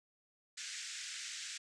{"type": "band-pass noise", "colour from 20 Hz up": "white", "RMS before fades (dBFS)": -45, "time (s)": [0.57, 1.58], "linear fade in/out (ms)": 10, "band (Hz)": [1500, 7900], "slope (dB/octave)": 48, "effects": []}